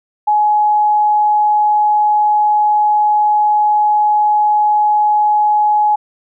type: tone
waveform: sine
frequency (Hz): 842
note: G#5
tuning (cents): +24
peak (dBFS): -9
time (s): 0.27-5.96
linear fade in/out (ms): 10
effects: none